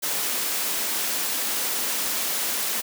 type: high-pass noise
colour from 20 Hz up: white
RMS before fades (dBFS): -26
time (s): 0.02-2.82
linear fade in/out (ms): 20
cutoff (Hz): 190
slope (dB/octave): 24
effects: none